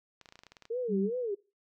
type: clicks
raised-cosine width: 0.2 ms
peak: -33 dBFS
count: 12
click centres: 0.213 / 0.258 / 0.289 / 0.324 / 0.356 / 0.391 / 0.435 / 0.467 / 0.52 / 0.568 / 0.623 / 0.654 s
type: tone with vibrato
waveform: sine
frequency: 440 Hz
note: A4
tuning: in tune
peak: -30 dBFS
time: 0.7-1.35 s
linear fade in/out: 10 ms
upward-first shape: sine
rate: 2.6 Hz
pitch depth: 240 cents each way
type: tone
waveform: sine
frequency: 195.4 Hz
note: G3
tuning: 5 cents flat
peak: -28 dBFS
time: 0.88-1.1 s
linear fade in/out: 50 ms
effects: noise-tail reverb RT60 0.3 s tail -22 dB re dry